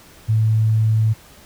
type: tone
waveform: sine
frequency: 110 Hz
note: A2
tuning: in tune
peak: -13 dBFS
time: 0.28-1.14 s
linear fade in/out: 20 ms
effects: pink hiss -46 dBFS RMS until 1.45 s